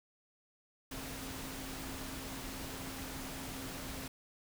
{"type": "tone in noise", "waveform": "sine", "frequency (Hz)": 265.4, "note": "C4", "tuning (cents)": 25, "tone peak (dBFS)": -48, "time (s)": [0.91, 4.08], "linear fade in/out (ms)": 5, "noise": "pink", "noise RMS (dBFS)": -44, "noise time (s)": [0.91, 4.08], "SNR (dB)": -7, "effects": []}